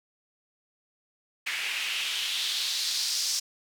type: noise with band-pass filter sweep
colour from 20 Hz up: white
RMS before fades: -30 dBFS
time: 1.46-3.4 s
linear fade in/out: 10 ms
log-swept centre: 2200 to 5500 Hz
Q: 2.8
effects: none